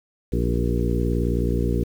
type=harmonic tone with a mistuned harmonic; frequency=59 Hz; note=A#1; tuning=22 cents sharp; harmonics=1 / 2 / 3 / 4 / 5 / 6 / 7 / 8; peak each=-23 / -26 / -28 / -29 / -30 / -31 / -31 / -32 dBFS; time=0.32-1.84 s; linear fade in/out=10 ms; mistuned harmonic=7; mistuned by=-36 cents; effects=8-bit